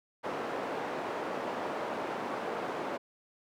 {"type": "band-pass noise", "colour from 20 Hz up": "white", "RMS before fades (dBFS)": -36, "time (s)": [0.23, 2.98], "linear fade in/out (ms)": 20, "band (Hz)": [280, 850], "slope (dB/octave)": 12, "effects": []}